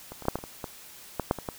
clicks, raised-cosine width 1 ms, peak -25 / -27 / -22 / -8 / -14 / -27 / -24 / -19 / -13 / -8 / -21 / -17 dBFS, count 12, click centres 0.12 / 0.223 / 0.254 / 0.284 / 0.356 / 0.388 / 0.439 / 0.642 / 1.197 / 1.311 / 1.387 / 1.488 s, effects white hiss -48 dBFS RMS until 1.58 s

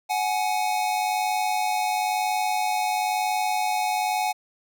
square tone pair together, 740 / 841 Hz, F#5 / G#5, 0 / +22 cents, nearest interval major second, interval 222 cents, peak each -26 dBFS, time 0.09-4.33 s, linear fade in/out 20 ms, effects none

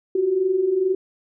sine tone pair together, 356.1 / 378.4 Hz, F4 / F#4, +34 / +39 cents, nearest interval minor second, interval 105 cents, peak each -25 / -18 dBFS, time 0.15-0.95 s, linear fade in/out 5 ms, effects none

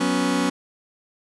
sawtooth chord, F# suspended fourth, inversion none, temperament just, 185 / 246.7 / 277.5 Hz, F#3 / B3 / C#4, 0 / -2 / +2 cents, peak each -22 / -20 / -18 dBFS, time 0-0.5 s, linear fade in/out 10 ms, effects resampled to 24000 Hz

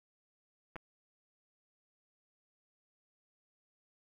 clicks, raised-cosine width 0.5 ms, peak -29 dBFS, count 2, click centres 0.758 / 0.764 s, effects 10-bit

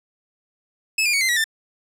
sawtooth tone with pitch steps, 2597 / 2409 / 2235 / 2073 / 1923.2 / 1784.1 Hz, E7 / D7 / C#7 / C7 / B6 / A6, -26 / +43 / +14 / -17 / -46 / +24 cents, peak -14 dBFS, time 0.98-1.442 s, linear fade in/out 5 ms, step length 77 ms, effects low-pass 12000 Hz 12 dB/octave + 9-bit

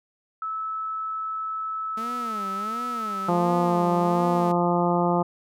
sine tone, 1304 Hz, E6, 19 cents flat, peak -27 dBFS, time 0.42-3.29 s, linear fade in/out 2 ms
sawtooth tone with vibrato, 217.9 Hz, A3, 17 cents flat, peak -30 dBFS, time 1.97-4.52 s, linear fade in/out 5 ms, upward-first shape sine, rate 1.4 Hz, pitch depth 200 cents each way
harmonic tone, 174.61 Hz, F3, in tune, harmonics 1 / 2 / 3 / 4 / 5 / 6 / 7, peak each -24 / -26 / -28 / -27 / -27 / -32 / -31 dBFS, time 3.28-5.23 s, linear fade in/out 10 ms
effects none

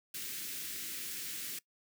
white band-stop noise, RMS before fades -41 dBFS, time 0.14-1.59 s, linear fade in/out 5 ms, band 390 to 1600 Hz, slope 24 dB/octave, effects noise-tail reverb RT60 0.1 s tail -21 dB re dry + high-pass 150 Hz 12 dB/octave

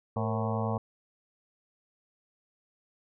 harmonic tone with a mistuned harmonic, 110 Hz, A2, in tune, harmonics 1 / 2 / 4 / 5 / 6 / 7 / 8 / 9 / 10, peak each -31 / -34 / -37 / -38 / -39 / -39 / -40 / -41 / -41 dBFS, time 0.16-0.78 s, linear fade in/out 5 ms, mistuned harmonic 4, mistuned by +82 cents, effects none

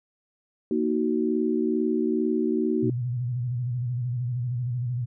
sine chord, D# minor, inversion second, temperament just, 233.3 / 311.1 / 373.4 Hz, A#3 / D#4 / F#4, +2 / 0 / +16 cents, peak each -26 dBFS, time 0.71-2.9 s, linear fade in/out 2 ms
sine tone with vibrato, 122.6 Hz, B2, 12 cents flat, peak -25 dBFS, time 2.82-5.06 s, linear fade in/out 20 ms, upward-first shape square, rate 13 Hz, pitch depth 61 cents each way
effects none

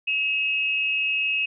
sine tone pair together, 2567 / 2808 Hz, E7 / F7, -47 / +9 cents, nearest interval major second, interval 156 cents, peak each -22 / -28 dBFS, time 0.07-1.46 s, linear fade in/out 10 ms, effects none

